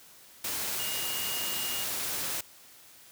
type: tone in noise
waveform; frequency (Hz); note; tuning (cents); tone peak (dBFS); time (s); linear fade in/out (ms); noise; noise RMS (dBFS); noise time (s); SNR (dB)
sine; 2853; F7; +36; -37; 0.79-1.84; 5; white; -33; 0.44-2.41; -7
effects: white hiss -54 dBFS RMS until 3.11 s + high-pass 60 Hz 12 dB/octave